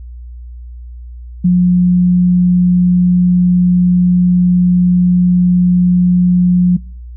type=tone; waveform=sine; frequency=179 Hz; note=F3; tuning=43 cents sharp; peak=-6 dBFS; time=1.44-6.77 s; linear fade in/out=10 ms; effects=noise-tail reverb RT60 0.6 s tail -26 dB re dry + added 60 Hz sine -27 dBFS peak until 7.16 s